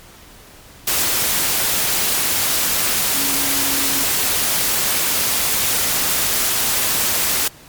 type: tone in noise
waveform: sine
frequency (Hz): 276.2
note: C#4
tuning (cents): -6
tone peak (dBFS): -28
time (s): 3.14-4.04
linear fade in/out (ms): 5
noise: white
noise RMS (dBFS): -18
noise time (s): 0.87-7.48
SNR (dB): -13
effects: pink hiss -43 dBFS RMS until 7.68 s + MP3 96 kbps